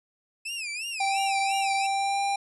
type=tone with vibrato; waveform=sawtooth; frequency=2560 Hz; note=D#7; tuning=49 cents sharp; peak=-28 dBFS; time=0.45-1.87 s; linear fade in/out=10 ms; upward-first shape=sine; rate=2.9 Hz; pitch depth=170 cents each way
type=tone with pitch glide; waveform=square; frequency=784 to 796.8 Hz; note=G5 to G5; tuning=0 to +28 cents; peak=-25 dBFS; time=1-2.36 s; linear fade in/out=5 ms; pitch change=+28 cents; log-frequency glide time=1.88-2.21 s
effects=resampled to 24000 Hz